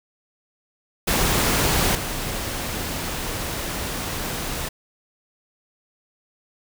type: noise with level steps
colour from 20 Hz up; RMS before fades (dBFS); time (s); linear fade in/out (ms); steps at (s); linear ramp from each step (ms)
pink; -20 / -28; 1.07-4.69; 10; 1.95; 2
effects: none